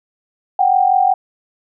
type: tone pair together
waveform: sine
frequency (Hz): 740 / 785.3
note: F#5 / G5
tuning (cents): 0 / +3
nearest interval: minor second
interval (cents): 103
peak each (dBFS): -13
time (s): 0.59-1.14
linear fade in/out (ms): 5
effects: none